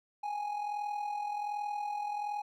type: tone with amplitude modulation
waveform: triangle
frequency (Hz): 829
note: G#5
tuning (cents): -3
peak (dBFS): -29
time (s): 0.23-2.42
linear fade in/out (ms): 10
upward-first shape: sine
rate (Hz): 41.3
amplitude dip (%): 55
effects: none